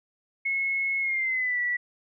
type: tone with pitch glide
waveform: sine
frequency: 2180 to 1953.4 Hz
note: C#7 to B6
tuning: -29 to -20 cents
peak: -24 dBFS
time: 0.45-1.77 s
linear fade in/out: 10 ms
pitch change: -191 cents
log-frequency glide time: 1-1.6 s
effects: none